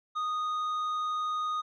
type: tone with tanh clipping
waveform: triangle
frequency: 1239 Hz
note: D#6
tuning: 8 cents flat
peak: -30 dBFS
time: 0.15-1.62 s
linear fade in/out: 20 ms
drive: 10 dB
effects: none